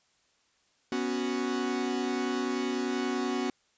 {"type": "chord", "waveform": "45% pulse", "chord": "B suspended second", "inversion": "none", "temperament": "equal", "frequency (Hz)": [246.9, 277.2, 370], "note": ["B3", "C#4", "F#4"], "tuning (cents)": [0, 0, 0], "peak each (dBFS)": [-32, -34, -33], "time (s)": [0.92, 3.5], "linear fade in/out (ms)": 2, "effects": ["white hiss -69 dBFS RMS until 3.77 s", "resampled to 16000 Hz"]}